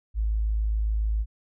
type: tone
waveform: sine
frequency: 53.6 Hz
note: A1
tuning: 45 cents flat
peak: -22 dBFS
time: 0.14-1.26 s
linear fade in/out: 50 ms
effects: none